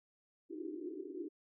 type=band-pass noise; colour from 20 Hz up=white; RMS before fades=-44 dBFS; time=0.49-1.29 s; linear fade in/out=20 ms; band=290 to 400 Hz; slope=96 dB/octave; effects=none